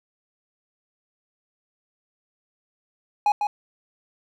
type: tone with echo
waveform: triangle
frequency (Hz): 830.6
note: G#5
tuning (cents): 0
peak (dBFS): -14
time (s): 3.26-3.32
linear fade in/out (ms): 2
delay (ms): 150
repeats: 1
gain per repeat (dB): -5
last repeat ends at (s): 3.47
effects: none